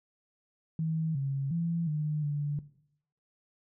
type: tone with pitch steps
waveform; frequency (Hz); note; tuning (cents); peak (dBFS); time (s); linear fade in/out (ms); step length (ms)
sine; 160.2 / 137.3 / 168.1 / 151.5 / 145.8; E3 / C#3 / E3 / D#3 / D3; -49 / -16 / +34 / -46 / -12; -28; 0.79-2.59; 2; 360
effects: noise-tail reverb RT60 0.7 s tail -17 dB re dry